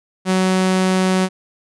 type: tone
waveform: sawtooth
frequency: 186.8 Hz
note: F#3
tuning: 17 cents sharp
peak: -10 dBFS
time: 0.25-1.29 s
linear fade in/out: 50 ms
effects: resampled to 24000 Hz